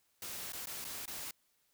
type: noise with dropouts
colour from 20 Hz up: white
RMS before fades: -43 dBFS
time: 0.22-1.31 s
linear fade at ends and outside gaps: 2 ms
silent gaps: 0.522-0.532 / 0.658-0.67 / 0.844-0.849 / 1.057-1.078 s
effects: white hiss -75 dBFS RMS until 1.73 s